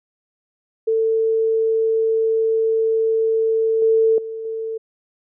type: tone with level steps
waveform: sine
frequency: 446.4 Hz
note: A4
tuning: 25 cents sharp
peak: -15 / -12 / -26 / -23 dBFS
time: 0.87-4.78 s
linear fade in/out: 10 ms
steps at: 3.82 / 4.18 / 4.45 s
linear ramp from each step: 2 ms
effects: none